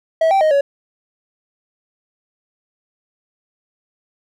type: tone with pitch steps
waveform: triangle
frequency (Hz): 648 / 778 / 623 / 562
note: E5 / G5 / D#5 / C#5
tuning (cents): -30 / -13 / +2 / +24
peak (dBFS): -9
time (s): 0.21-0.61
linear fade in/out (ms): 5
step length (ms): 100
effects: none